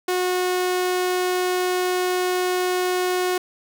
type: tone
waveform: sawtooth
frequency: 364 Hz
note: F#4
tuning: 28 cents flat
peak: -16 dBFS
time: 0.08-3.38 s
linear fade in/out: 5 ms
effects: none